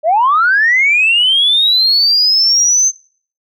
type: linear sweep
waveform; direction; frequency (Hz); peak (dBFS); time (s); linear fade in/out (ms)
sine; up; 587 to 6300; -7; 0.03-2.92; 50
effects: noise-tail reverb RT60 0.5 s tail -24 dB re dry + tanh soft clip ceiling -3 dBFS